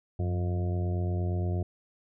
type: harmonic tone with a mistuned harmonic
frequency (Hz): 88.6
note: F2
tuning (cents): +25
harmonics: 1 / 2 / 3 / 4 / 5 / 6 / 7 / 8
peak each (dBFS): -27 / -36 / -46 / -38 / -46 / -51 / -44 / -45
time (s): 0.19-1.63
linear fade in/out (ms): 5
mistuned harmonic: 1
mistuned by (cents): +72
effects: none